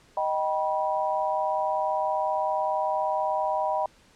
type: chord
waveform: sine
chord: Eb augmented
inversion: none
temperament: just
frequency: 622.3 / 777.8 / 972.3 Hz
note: Eb5 / G5 / B5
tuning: 0 / -14 / -27 cents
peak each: -28 dBFS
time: 0.17-3.86 s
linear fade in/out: 2 ms
effects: pink hiss -58 dBFS RMS until 4.15 s + low-pass 8000 Hz 12 dB/octave